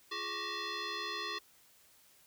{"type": "tone with frequency modulation", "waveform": "sine", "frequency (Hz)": 1174.7, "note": "D6", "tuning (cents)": 0, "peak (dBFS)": -36, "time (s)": [0.11, 1.39], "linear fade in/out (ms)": 10, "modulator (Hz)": 759, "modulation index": 4.6, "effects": ["white hiss -64 dBFS RMS until 2.26 s"]}